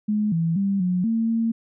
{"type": "tone with pitch steps", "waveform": "sine", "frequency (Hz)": [211, 165.2, 197.4, 180.7, 226.3, 227.6], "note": ["G#3", "E3", "G3", "F#3", "A3", "A#3"], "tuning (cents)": [28, 4, 12, -41, 49, -41], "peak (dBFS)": -19, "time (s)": [0.08, 1.52], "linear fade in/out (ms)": 10, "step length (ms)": 240, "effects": []}